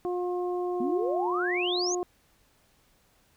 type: harmonic tone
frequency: 357.3 Hz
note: F4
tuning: 40 cents sharp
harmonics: 1 / 2 / 3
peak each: -28 / -35 / -41 dBFS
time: 0.05-2.03 s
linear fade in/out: 0 ms
type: exponential sweep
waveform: sine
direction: up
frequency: 230 to 6840 Hz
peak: -28 dBFS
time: 0.8-1.95 s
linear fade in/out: 5 ms
effects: pink hiss -65 dBFS RMS until 3.36 s